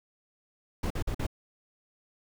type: noise bursts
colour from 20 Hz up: brown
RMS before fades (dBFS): -30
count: 4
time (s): 0.83-1.267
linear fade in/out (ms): 5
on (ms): 74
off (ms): 47
effects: none